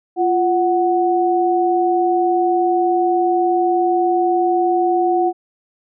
sine tone pair together, 347.8 / 740 Hz, F4 / F#5, -7 / 0 cents, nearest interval octave + minor second, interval 1307 cents, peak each -16 dBFS, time 0.16-5.33 s, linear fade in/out 50 ms, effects none

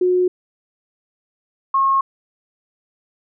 sine tone pair in turn, 363.1 / 1083.7 Hz, F#4 / C#6, -33 / -40 cents, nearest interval octave + perfect fifth, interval 1893 cents, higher second, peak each -13 dBFS, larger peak neither, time 0.01-0.28 / 1.74-2.01 s, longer neither, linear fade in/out 5 ms, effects none

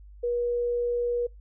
sine tone, 481 Hz, B4, 46 cents flat, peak -24 dBFS, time 0.23-1.27 s, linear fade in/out 10 ms, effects noise-tail reverb RT60 0.2 s tail -26 dB re dry + added 50 Hz sine -45 dBFS peak until 1.4 s

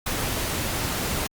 pink noise, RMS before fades -27 dBFS, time 0.06-1.27 s, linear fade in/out 5 ms, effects Opus 48 kbps

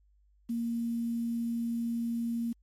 sine tone with quantisation, 233.1 Hz, A#3, in tune, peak -29 dBFS, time 0.49-2.53 s, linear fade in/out 10 ms, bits 9, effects added 50 Hz sine -62 dBFS peak until 2.62 s + MP3 64 kbps

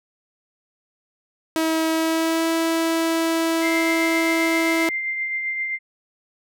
sawtooth tone with pitch glide, 321.6 to 328 Hz, E4 to E4, -43 to -9 cents, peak -15 dBFS, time 1.56-4.89 s, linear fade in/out 0 ms, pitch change +34 cents, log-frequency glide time 1.88-2.49 s
sine tone with tremolo, 2093 Hz, C7, in tune, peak -21 dBFS, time 3.61-5.79 s, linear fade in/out 50 ms, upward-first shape triangle, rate 7.6 Hz, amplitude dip 40%
effects none

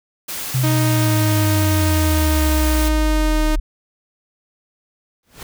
white noise, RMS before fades -27 dBFS, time 0.28-2.89 s, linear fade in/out 10 ms
sine linear sweep, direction down, 130.81 to 33.88 Hz, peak -15 dBFS, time 0.54-3.6 s, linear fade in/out 10 ms
sawtooth tone with pitch glide, 311.1 to 308.8 Hz, D#4 to D#4, 0 to -13 cents, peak -15 dBFS, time 0.63-3.56 s, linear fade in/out 10 ms, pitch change -13 cents, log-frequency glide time 1.76-2.69 s
pink noise with exponential growth, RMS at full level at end -31 dBFS, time 5.23-5.43 s, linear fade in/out 2 ms, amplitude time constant 43 ms
effects none

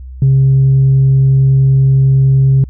sine tone, 134.6 Hz, C3, 49 cents sharp, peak -4 dBFS, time 0.22-2.64 s, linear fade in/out 2 ms, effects tanh soft clip ceiling -3 dBFS + added 64 Hz sine -26 dBFS peak until 2.69 s

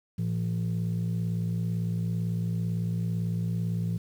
sine tone pair together, 112.3 / 170.21 Hz, A2 / F3, +36 / -44 cents, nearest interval perfect fifth, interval 720 cents, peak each -27 dBFS, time 0.18-3.98 s, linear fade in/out 10 ms, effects tanh soft clip ceiling -23 dBFS + 9-bit

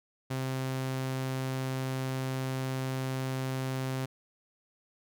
sawtooth tone, 131.4 Hz, C3, 8 cents sharp, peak -27 dBFS, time 0.3-4.06 s, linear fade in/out 10 ms, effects none

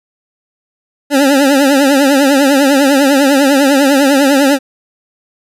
25% pulse tone with vibrato, 277.2 Hz, C#4, in tune, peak -3 dBFS, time 1.1-4.59 s, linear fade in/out 50 ms, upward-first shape triangle, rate 10 Hz, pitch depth 110 cents each way, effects resampled to 32000 Hz

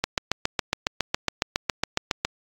click train, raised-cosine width 0.2 ms, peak -4 dBFS, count 17, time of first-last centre 0.04-2.25 s, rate 7.24 Hz, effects AAC 64 kbps

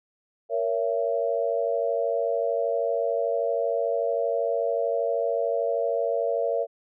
sine chord, A# diminished, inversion none, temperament just, 466.2 / 559.4 / 671.3 Hz, A#4 / C#5 / E5, 0 / +16 / +31 cents, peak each -27 dBFS, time 0.49-6.67 s, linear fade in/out 50 ms, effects none

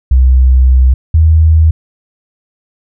sine tone pair in turn, 64.3 / 79.64 Hz, C2 / D#2, -30 / +41 cents, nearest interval major third, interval 371 cents, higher second, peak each -3 dBFS, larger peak neither, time 0.11-0.94 / 1.14-1.71 s, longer first, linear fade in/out 5 ms, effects none

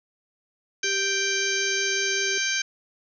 harmonic tone, 784 Hz, G5, in tune, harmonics 2 / 3 / 4 / 5 / 6 / 7 / 8, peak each -28 / -29 / -32 / -35 / -34 / -35 / -29 dBFS, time 0.83-2.62 s, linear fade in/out 5 ms
sine tone with vibrato, 392 Hz, G4, in tune, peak -31 dBFS, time 0.84-2.38 s, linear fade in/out 2 ms, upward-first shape sine, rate 5.3 Hz, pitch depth 12 cents each way
effects none

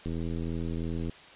click train, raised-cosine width 3 ms, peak -22 dBFS, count 87, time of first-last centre 0.06-1.096 s, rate 83 Hz, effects white hiss -50 dBFS RMS until 1.35 s + resampled to 8000 Hz

